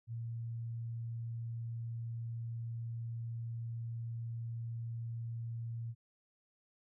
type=tone; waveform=sine; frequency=115.8 Hz; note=A#2; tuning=11 cents flat; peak=-38 dBFS; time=0.07-5.95 s; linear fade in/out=50 ms; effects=none